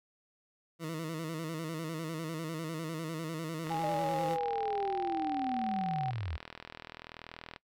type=tone with vibrato; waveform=20% pulse; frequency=161 Hz; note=E3; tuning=41 cents flat; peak=-31 dBFS; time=0.79-4.38 s; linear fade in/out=50 ms; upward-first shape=square; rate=10 Hz; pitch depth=56 cents each way
type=click train; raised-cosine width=0.3 ms; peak=-27 dBFS; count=159; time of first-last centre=3.67-7.562 s; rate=40.6 Hz
type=tone with pitch glide; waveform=sine; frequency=822 to 762.5 Hz; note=G#5 to G5; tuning=-18 to -48 cents; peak=-32 dBFS; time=3.7-6.11 s; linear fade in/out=10 ms; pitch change=-130 cents; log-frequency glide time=4.13-5.64 s
type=linear sweep; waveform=sine; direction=down; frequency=612 to 70 Hz; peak=-34 dBFS; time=3.83-6.37 s; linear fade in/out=10 ms
effects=noise-tail reverb RT60 0.1 s tail -21 dB re dry